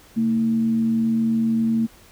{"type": "tone with frequency modulation", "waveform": "sine", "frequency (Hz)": 226.2, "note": "A3", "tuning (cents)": 48, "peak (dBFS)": -17, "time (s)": [0.16, 1.87], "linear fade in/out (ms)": 20, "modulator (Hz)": 92.6, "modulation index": 0.26, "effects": ["pink hiss -50 dBFS RMS until 2.11 s"]}